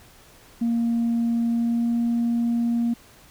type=tone with pitch glide; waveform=sine; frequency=233.1 to 235 Hz; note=A#3 to A#3; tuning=0 to +14 cents; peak=-18 dBFS; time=0.61-2.94 s; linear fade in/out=10 ms; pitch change=+14 cents; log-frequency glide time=1.48-1.95 s; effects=tanh soft clip ceiling -17 dBFS + pink hiss -51 dBFS RMS until 3.3 s